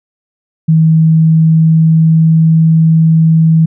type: tone with pitch glide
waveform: sine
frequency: 160.1 to 161.4 Hz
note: D#3 to E3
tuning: +50 to -36 cents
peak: -4 dBFS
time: 0.68-3.66 s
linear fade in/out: 10 ms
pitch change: +14 cents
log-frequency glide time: 0.78-2.58 s
effects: none